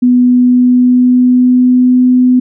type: tone with pitch glide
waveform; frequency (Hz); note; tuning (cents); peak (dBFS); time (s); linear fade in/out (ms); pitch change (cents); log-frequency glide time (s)
sine; 247.6 to 251.5; B3 to B3; +5 to +32; -4; 0.02-2.4; 10; +27; 0.2-2.04
effects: none